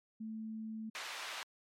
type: tone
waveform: sine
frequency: 220 Hz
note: A3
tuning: in tune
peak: -40 dBFS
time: 0.2-0.9 s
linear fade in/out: 10 ms
type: band-pass noise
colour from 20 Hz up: white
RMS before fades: -44 dBFS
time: 0.95-1.43 s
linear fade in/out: 0 ms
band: 800 to 3200 Hz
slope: 12 dB/octave
effects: MP3 64 kbps